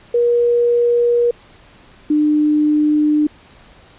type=tone pair in turn; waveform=sine; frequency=477.3 / 300.7 Hz; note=A#4 / D4; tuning=+41 / +41 cents; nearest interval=minor sixth; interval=800 cents; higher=first; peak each=-11 dBFS; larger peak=neither; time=0.14-1.31 / 2.1-3.27 s; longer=neither; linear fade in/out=5 ms; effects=pink hiss -46 dBFS RMS until 3.98 s + resampled to 8000 Hz